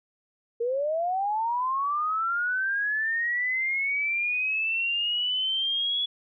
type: linear sweep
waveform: sine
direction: up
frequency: 455.6 to 3396 Hz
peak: -24 dBFS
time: 0.6-6.06 s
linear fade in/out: 10 ms
effects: none